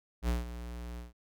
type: tone with ADSR envelope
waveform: square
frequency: 59.5 Hz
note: A#1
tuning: 36 cents sharp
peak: -27 dBFS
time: 0.22-1.13 s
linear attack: 65 ms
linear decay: 160 ms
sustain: -13 dB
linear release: 150 ms
effects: none